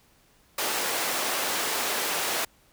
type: high-pass noise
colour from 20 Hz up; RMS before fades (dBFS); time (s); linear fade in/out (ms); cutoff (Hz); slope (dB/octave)
pink; -28; 0.58-2.45; 5; 490; 12
effects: pink hiss -61 dBFS RMS until 2.72 s